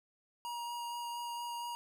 square tone with vibrato, 950 Hz, A#5, 33 cents sharp, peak -39 dBFS, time 0.45-1.75 s, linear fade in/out 0 ms, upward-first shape sine, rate 4.3 Hz, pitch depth 9 cents each way, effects none

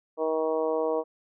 harmonic tone, 158.6 Hz, D#3, 33 cents sharp, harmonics 2 / 3 / 4 / 5 / 6 / 7, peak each -34 / -26 / -30 / -38 / -36 / -39 dBFS, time 0.17-1.04 s, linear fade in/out 50 ms, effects none

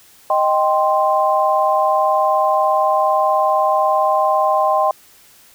sine chord, C minor, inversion first, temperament equal, 622.3 / 784 / 1046.5 Hz, Eb5 / G5 / C6, 0 / 0 / 0 cents, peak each -17 dBFS, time 0.3-4.91 s, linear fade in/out 2 ms, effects white hiss -48 dBFS RMS until 5.54 s

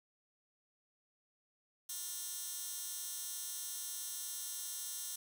15% pulse tone with high-pass filter, 356.9 Hz, F4, 38 cents sharp, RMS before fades -43 dBFS, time 1.89-5.16 s, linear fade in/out 5 ms, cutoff 7200 Hz, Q 0.94, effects none

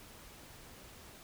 silence, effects pink hiss -54 dBFS RMS until 1.23 s

